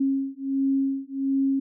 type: beating tone pair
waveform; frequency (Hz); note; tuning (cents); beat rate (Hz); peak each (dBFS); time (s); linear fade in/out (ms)
sine; 270.8 / 272.2; C#4 / C#4; -40 / -31; 1.4; -25; 0-1.6; 10
effects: none